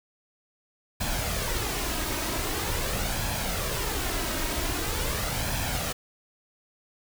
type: noise with flanger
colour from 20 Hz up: pink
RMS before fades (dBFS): -29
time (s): 1-5.93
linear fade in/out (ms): 10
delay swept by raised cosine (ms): 1.2 to 3.2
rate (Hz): 0.44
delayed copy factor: +0.5
effects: none